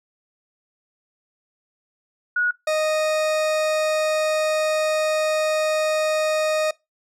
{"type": "tone pair in turn", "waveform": ["sine", "40% pulse"], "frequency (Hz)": [1456, 620.7], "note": ["F#6", "D#5"], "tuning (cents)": [-28, -4], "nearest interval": "octave + minor third", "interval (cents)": 1476, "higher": "first", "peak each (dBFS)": -18, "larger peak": "neither", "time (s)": [[2.36, 2.51], [2.67, 6.71]], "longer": "second", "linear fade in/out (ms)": 5, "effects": ["noise-tail reverb RT60 0.2 s tail -22 dB re dry", "low-pass 9000 Hz 12 dB/octave"]}